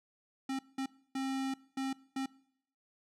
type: tone bursts at uneven times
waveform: square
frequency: 267.2 Hz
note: C4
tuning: 36 cents sharp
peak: -34 dBFS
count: 5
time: 0.49-0.59 / 0.78-0.86 / 1.15-1.54 / 1.77-1.93 / 2.16-2.26 s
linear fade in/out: 5 ms
effects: noise-tail reverb RT60 0.7 s tail -22 dB re dry + low-pass 9000 Hz 12 dB/octave